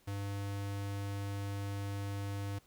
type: tone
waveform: square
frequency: 100 Hz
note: G2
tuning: 35 cents sharp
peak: -37 dBFS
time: 0.07-2.59 s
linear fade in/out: 10 ms
effects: pink hiss -67 dBFS RMS until 2.66 s